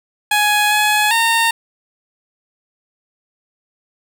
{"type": "tone with pitch steps", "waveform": "15% pulse", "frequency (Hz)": [836, 844, 916], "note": ["G#5", "G#5", "A#5"], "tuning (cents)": [11, 28, -31], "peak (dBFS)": -6, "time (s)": [0.31, 1.51], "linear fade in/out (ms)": 5, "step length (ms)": 400, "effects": []}